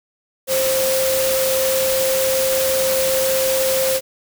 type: tone in noise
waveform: sine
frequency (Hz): 527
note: C5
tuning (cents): +12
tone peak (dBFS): -17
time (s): 0.47-4.01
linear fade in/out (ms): 50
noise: white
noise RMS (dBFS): -22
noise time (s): 0.47-4.01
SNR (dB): +2
effects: none